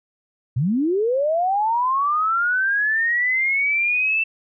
sine linear sweep, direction up, 110 to 2670 Hz, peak -17 dBFS, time 0.56-4.24 s, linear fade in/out 10 ms, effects none

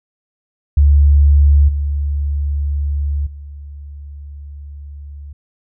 sine tone with level steps, 71.9 Hz, D2, 36 cents flat, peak -6 / -15 / -29 dBFS, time 0.77-5.33 s, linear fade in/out 5 ms, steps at 1.68 / 3.26 s, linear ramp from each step 10 ms, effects none

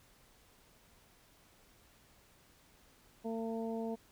harmonic tone, 226.2 Hz, A3, 48 cents sharp, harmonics 1 / 2 / 3 / 4, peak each -38 / -40 / -44 / -50 dBFS, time 3.24-3.96 s, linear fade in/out 20 ms, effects pink hiss -65 dBFS RMS until 4.11 s

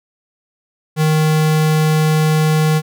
square tone, 155.56 Hz, D#3, in tune, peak -12 dBFS, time 0.96-2.82 s, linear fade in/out 50 ms, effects none

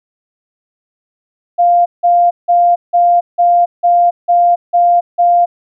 sine tone bursts, 698.5 Hz, F5, in tune, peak -6 dBFS, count 9, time 1.58-5.46 s, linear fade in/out 20 ms, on 280 ms, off 170 ms, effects none

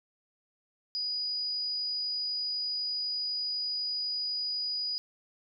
sine tone, 4924 Hz, D#8, 19 cents flat, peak -30 dBFS, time 0.95-4.98 s, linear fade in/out 0 ms, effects none

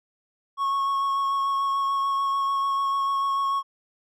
triangle tone with vibrato, 1100 Hz, C#6, 14 cents flat, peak -20 dBFS, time 0.57-3.63 s, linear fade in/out 50 ms, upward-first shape sine, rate 6.8 Hz, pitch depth 12 cents each way, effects none

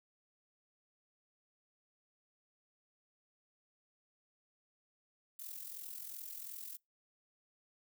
violet noise with amplitude modulation, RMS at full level -44 dBFS, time 5.39-6.77 s, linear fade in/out 5 ms, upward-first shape sine, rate 42.8 Hz, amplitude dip 65%, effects noise-tail reverb RT60 0.2 s tail -26 dB re dry

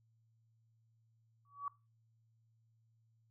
sine tone with exponential growth, 1137 Hz, C#6, 44 cents sharp, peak -34 dBFS, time 1.45-1.68 s, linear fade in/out 2 ms, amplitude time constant 48 ms, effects noise-tail reverb RT60 0.3 s tail -21 dB re dry + added 113 Hz sine -70 dBFS peak until 3.3 s

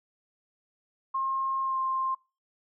sine tone with pitch glide, 1069 to 1054.9 Hz, C6 to C6, +37 to +14 cents, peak -26 dBFS, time 1.14-2.15 s, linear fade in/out 10 ms, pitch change -23 cents, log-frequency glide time 1.62-1.78 s, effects noise-tail reverb RT60 0.3 s tail -24 dB re dry

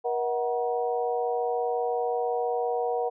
harmonic tone with a mistuned harmonic, 159 Hz, D#3, 38 cents sharp, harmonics 3 / 4 / 5 / 6, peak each -27 / -36 / -29 / -37 dBFS, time 0.04-3.1 s, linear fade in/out 20 ms, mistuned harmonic 5, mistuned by -120 cents, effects none

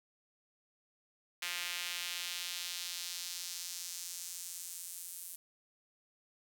sawtooth tone with high-pass filter sweep, 175.8 Hz, F3, 12 cents sharp, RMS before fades -42 dBFS, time 1.42-5.36 s, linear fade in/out 5 ms, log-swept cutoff 2300 to 10000 Hz, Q 1.3, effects none

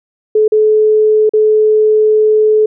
sine tone with dropouts, 430.1 Hz, A4, 39 cents flat, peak -6 dBFS, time 0.35-2.66 s, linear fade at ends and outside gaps 5 ms, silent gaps 0.48-0.52 / 1.294-1.335 s, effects none

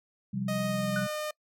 sine chord, C suspended fourth, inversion none, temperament equal, 130.81 / 174.61 / 196 Hz, C3 / F3 / G3, 0 / 0 / 0 cents, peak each -35 / -37 / -31 dBFS, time 0.33-1.07 s, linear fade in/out 10 ms
sawtooth tone with pitch glide, 622.3 to 607.7 Hz, D#5 to D#5, 0 to -41 cents, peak -28 dBFS, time 0.48-1.31 s, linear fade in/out 5 ms, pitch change -41 cents, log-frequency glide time 0.68-1.01 s
sine tone with exponential decay, 1479 Hz, F#6, 1 cent flat, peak -27 dBFS, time 0.96-1.19 s, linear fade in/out 2 ms, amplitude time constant 50 ms
effects noise-tail reverb RT60 0.1 s tail -24 dB re dry

